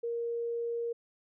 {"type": "tone", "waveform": "sine", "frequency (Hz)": 468.4, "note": "A#4", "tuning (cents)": 8, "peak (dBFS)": -31, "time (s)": [0.03, 0.93], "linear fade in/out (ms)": 10, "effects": []}